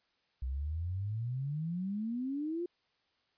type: exponential sweep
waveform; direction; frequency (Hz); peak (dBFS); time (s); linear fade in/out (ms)
sine; up; 61.74 to 357.6; -33; 0.42-2.66; 5
effects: white hiss -75 dBFS RMS until 3.37 s + resampled to 11025 Hz